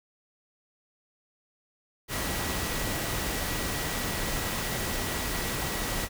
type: tone in noise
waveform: sine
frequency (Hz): 1933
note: B6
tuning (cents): -38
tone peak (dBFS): -41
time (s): 2.08-6.09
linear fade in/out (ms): 50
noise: pink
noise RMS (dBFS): -31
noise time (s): 2.08-6.09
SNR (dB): -13
effects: none